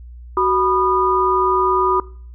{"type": "tone cluster", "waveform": "sine", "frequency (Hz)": [374.4, 985, 1223], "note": ["F#4", "B5", "D#6"], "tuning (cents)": [20, -5, -30], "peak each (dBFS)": -18, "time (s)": [0.37, 2], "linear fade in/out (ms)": 2, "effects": ["noise-tail reverb RT60 0.5 s tail -21 dB re dry", "added 60 Hz sine -34 dBFS peak until 2.34 s"]}